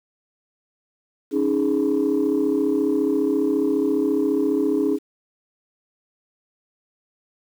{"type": "chord", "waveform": "sine", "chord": "C# suspended second", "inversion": "none", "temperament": "just", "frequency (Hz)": [277.2, 311.8, 415.8], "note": ["C#4", "D#4", "G#4"], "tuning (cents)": [0, 4, 2], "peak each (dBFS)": -21, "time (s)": [1.31, 4.99], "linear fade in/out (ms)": 50, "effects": ["tanh soft clip ceiling -12 dBFS", "8-bit"]}